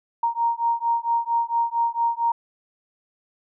sine beating tone pair, 930 / 934.4 Hz, A#5 / A#5, -4 / +4 cents, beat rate 4.4 Hz, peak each -23 dBFS, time 0.23-2.32 s, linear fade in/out 5 ms, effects none

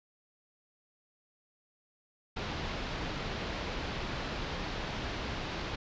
pink low-pass noise, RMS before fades -37 dBFS, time 2.36-5.76 s, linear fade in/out 10 ms, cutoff 4600 Hz, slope 24 dB/octave, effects resampled to 16000 Hz

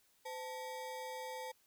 square ring-modulated tone, 698.5 Hz, F5, in tune, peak -40 dBFS, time 0.25-1.52 s, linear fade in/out 10 ms, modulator 187 Hz, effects white hiss -72 dBFS RMS until 1.66 s

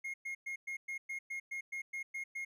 triangle tone bursts, 2147 Hz, C7, 44 cents sharp, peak -36 dBFS, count 12, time 0.04-2.45 s, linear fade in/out 10 ms, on 100 ms, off 110 ms, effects none

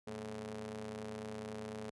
sawtooth ring-modulated tone, 104 Hz, G#2, 3 cents sharp, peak -35 dBFS, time 0.07-1.9 s, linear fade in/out 5 ms, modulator 327 Hz, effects high-pass 60 Hz 12 dB/octave + resampled to 24000 Hz

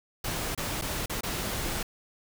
pink noise with dropouts, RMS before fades -32 dBFS, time 0.24-1.83 s, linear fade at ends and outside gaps 5 ms, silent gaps 0.55-0.576 / 0.814-0.82 / 1.06-1.096 / 1.209-1.233 s, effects none

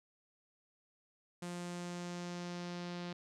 sawtooth tone with low-pass filter sweep, 175.6 Hz, F3, 10 cents sharp, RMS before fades -43 dBFS, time 1.42-3.13 s, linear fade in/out 5 ms, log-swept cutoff 8800 to 4400 Hz, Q 1.8, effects none

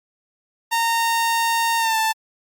sawtooth tone with pitch glide, 920 to 884.1 Hz, A#5 to A5, -23 to +8 cents, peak -14 dBFS, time 0.71-2.13 s, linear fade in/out 20 ms, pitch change -69 cents, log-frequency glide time 1.78-1.97 s, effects Opus 48 kbps

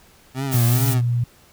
25% pulse tone with vibrato, 126.9 Hz, B2, 47 cents sharp, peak -19 dBFS, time 0.34-1.02 s, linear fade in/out 50 ms, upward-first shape triangle, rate 2.4 Hz, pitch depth 170 cents each way
blue noise, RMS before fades -26 dBFS, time 0.51-0.95 s, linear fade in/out 20 ms
sine tone, 120 Hz, B2, 49 cents flat, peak -17 dBFS, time 0.54-1.24 s, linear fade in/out 5 ms
effects pink hiss -52 dBFS RMS until 1.52 s

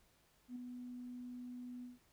sine tone with ADSR envelope, 246.9 Hz, B3, in tune, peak -40 dBFS, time 0.48-1.99 s, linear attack 79 ms, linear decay 4 ms, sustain -5 dB, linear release 160 ms, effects tanh soft clip ceiling -37 dBFS + pink hiss -72 dBFS RMS until 2.12 s

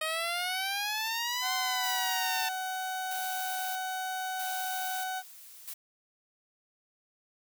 10% pulse exponential two-way sweep, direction up then down, 622.3 to 1043 to 889 Hz, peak -22 dBFS, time 0.01-2.49 s, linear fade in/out 5 ms, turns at 1.53 s
30% pulse tone, 750 Hz, F#5, 23 cents sharp, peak -30 dBFS, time 1.41-5.23 s, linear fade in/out 50 ms
blue noise with tremolo, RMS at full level -40 dBFS, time 1.83-5.74 s, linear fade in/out 10 ms, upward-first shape square, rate 0.78 Hz, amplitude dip 70%
effects none

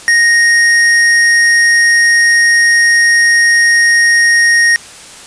sine tone with hard clipping, 1865 Hz, A#6, in tune, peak -7 dBFS, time 0.08-4.76 s, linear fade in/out 0 ms, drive 18 dB, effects white hiss -33 dBFS RMS until 5.26 s + resampled to 22050 Hz

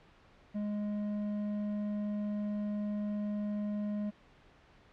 sine tone with hard clipping, 207.7 Hz, G#3, in tune, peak -34 dBFS, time 0.54-4.11 s, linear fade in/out 20 ms, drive 6 dB, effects pink hiss -61 dBFS RMS until 4.92 s + low-pass 3000 Hz 12 dB/octave

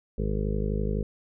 harmonic tone, 51.91 Hz, G#1, in tune, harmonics 1 / 2 / 3 / 4 / 5 / 6 / 7 / 8 / 9 / 10, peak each -28 / -34 / -33 / -33 / -45 / -45 / -41 / -35 / -37 / -44 dBFS, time 0.18-1.03 s, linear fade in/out 5 ms, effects none

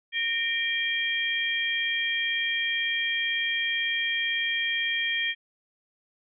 sine tone cluster, 1841 / 2357 / 3219 Hz, A#6 / D7 / G7, -22 / +6 / +45 cents, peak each -29 dBFS, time 0.12-5.35 s, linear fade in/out 50 ms, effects none

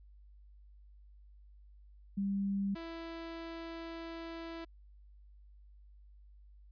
sine / sawtooth tone pair in turn, 197.8 / 331.4 Hz, G3 / E4, +16 / +9 cents, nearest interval major sixth, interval 893 cents, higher second, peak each -31 / -38 dBFS, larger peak first, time 2.17-2.75 / 2.75-4.65 s, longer second, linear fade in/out 10 ms, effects added 50 Hz sine -55 dBFS peak until 6.71 s + resampled to 11025 Hz

